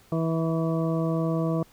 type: harmonic tone with a mistuned harmonic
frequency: 162.9 Hz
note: E3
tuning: 20 cents flat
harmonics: 1 / 2 / 3 / 4 / 6 / 7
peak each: -25 / -29 / -32 / -32 / -42 / -38 dBFS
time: 0.12-1.63 s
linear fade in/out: 2 ms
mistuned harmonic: 6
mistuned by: +20 cents
effects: pink hiss -57 dBFS RMS until 1.72 s